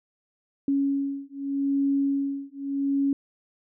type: beating tone pair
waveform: sine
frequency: 277.2 / 278.02 Hz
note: C#4 / C#4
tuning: 0 / +5 cents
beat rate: 0.82 Hz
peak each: -26 dBFS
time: 0.68-3.13 s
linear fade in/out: 2 ms
effects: none